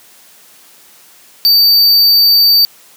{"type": "tone", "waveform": "square", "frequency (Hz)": 4611, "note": "D8", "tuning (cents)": -33, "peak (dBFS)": -6, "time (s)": [1.45, 2.65], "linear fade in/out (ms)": 0, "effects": ["white hiss -43 dBFS RMS until 2.96 s", "high-pass 150 Hz 12 dB/octave"]}